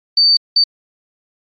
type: tone bursts at uneven times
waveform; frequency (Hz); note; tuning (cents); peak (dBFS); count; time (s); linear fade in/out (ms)
sine; 4582; D8; -44; -8; 2; 0.17-0.37 / 0.56-0.64; 5
effects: AAC 48 kbps